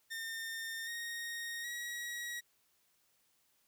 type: tone with pitch steps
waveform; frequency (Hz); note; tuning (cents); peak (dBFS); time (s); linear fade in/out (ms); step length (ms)
sawtooth; 1816 / 1862.7 / 1910.7; A#6 / A#6 / A#6; -46 / -2 / +42; -36; 0.1-2.41; 20; 770
effects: white hiss -74 dBFS RMS until 3.67 s